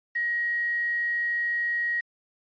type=tone with quantisation; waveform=sine; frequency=1893 Hz; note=A#6; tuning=26 cents sharp; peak=-24 dBFS; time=0.15-2.01 s; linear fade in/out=10 ms; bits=8; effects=resampled to 11025 Hz